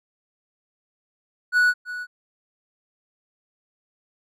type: tone with echo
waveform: triangle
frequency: 1472 Hz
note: F#6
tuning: 9 cents flat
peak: -13 dBFS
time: 1.52-1.74 s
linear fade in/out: 50 ms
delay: 330 ms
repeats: 1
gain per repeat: -14 dB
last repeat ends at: 2.07 s
effects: none